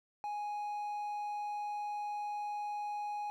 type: tone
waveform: triangle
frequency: 830.6 Hz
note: G#5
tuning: in tune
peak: -34 dBFS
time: 0.24-3.3 s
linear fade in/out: 0 ms
effects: none